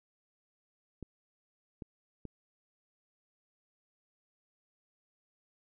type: clicks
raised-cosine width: 3 ms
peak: -29 dBFS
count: 3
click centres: 1.027 / 1.822 / 2.253 s
effects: none

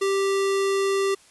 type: tone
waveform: square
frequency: 392 Hz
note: G4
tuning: in tune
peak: -21 dBFS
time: 0.01-1.15 s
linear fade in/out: 10 ms
effects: white hiss -54 dBFS RMS until 1.3 s + resampled to 24000 Hz

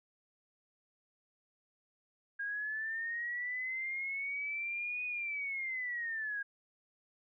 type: linear two-way sweep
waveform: sine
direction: up then down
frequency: 1620 to 2488 to 1620 Hz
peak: -35 dBFS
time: 2.39-6.43 s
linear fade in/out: 10 ms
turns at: 5.05 s
effects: none

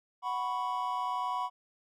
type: chord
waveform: triangle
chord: F# suspended fourth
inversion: none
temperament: equal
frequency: 740 / 987.8 / 1108.7 Hz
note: F#5 / B5 / C#6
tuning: 0 / 0 / 0 cents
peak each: -35 / -31 / -35 dBFS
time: 0.22-1.5 s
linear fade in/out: 50 ms
effects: none

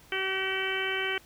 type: harmonic tone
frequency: 382.2 Hz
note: G4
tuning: 44 cents flat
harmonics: 1 / 2 / 3 / 4 / 5 / 6 / 7 / 8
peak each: -34 / -41 / -41 / -34 / -36 / -34 / -39 / -35 dBFS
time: 0.12-1.18 s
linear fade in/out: 2 ms
effects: pink hiss -56 dBFS RMS until 1.25 s

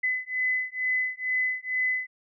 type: beating tone pair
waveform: sine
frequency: 2015 / 2017.2 Hz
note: B6 / B6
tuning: +34 / +36 cents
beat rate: 2.2 Hz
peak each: -28 dBFS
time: 0.03-2.07 s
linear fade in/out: 10 ms
effects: none

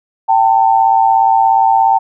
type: tone pair together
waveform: sine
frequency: 780 / 897 Hz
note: G5 / A5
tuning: -9 / +33 cents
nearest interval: major second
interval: 242 cents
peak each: -10 dBFS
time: 0.28-1.99 s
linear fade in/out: 20 ms
effects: none

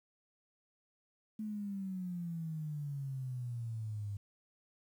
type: exponential sweep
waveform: sine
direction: down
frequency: 218.2 to 100.1 Hz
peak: -37 dBFS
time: 1.39-4.17 s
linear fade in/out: 5 ms
effects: 11-bit

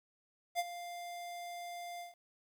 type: tone with ADSR envelope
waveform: square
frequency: 698.5 Hz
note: F5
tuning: in tune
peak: -30 dBFS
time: 0.55-2.15 s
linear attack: 43 ms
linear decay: 36 ms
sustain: -13 dB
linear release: 150 ms
effects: 11-bit

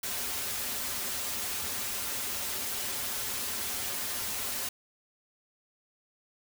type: noise with comb filter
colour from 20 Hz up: white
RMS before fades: -34 dBFS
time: 0.03-4.69 s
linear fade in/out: 5 ms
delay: 6.2 ms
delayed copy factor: -0.95
effects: none

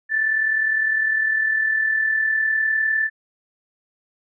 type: tone with amplitude modulation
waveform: sine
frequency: 1760 Hz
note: A6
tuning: in tune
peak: -15 dBFS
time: 0.09-3.1 s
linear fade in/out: 50 ms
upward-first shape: sine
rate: 39.8 Hz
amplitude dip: 50%
effects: none

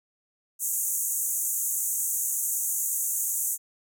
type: band-pass noise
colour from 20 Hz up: pink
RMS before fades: -28 dBFS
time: 0.59-3.58 s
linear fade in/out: 50 ms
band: 6400 to 16000 Hz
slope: 96 dB/octave
effects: none

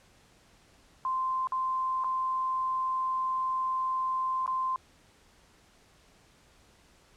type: tone with dropouts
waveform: sine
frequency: 1041 Hz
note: C6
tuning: 9 cents flat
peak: -27 dBFS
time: 1.05-4.76 s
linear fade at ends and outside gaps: 1 ms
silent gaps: 1.472-1.521 / 2.038-2.044 / 4.462-4.477 s
effects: pink hiss -61 dBFS RMS until 7.16 s + low-pass 9000 Hz 12 dB/octave

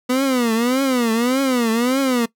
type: tone with vibrato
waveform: 30% pulse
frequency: 246.9 Hz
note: B3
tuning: in tune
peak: -13 dBFS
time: 0.09-2.26 s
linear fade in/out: 10 ms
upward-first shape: triangle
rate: 1.7 Hz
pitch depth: 200 cents each way
effects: noise-tail reverb RT60 0.1 s tail -20 dB re dry

